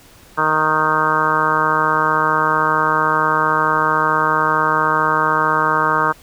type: harmonic tone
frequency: 155.56 Hz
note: D#3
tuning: in tune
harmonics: 1 / 2 / 3 / 4 / 5 / 6 / 7 / 8 / 9 / 10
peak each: -29 / -28 / -25 / -27 / -31 / -20 / -20 / -19 / -25 / -21 dBFS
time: 0.37-6.13 s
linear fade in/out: 20 ms
effects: pink hiss -46 dBFS RMS until 6.22 s